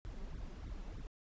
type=noise with flanger; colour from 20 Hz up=brown; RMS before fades=-45 dBFS; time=0.05-1.07 s; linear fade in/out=0 ms; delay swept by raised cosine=0.52 to 5.42 ms; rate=3.2 Hz; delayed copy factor=+1; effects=resampled to 16000 Hz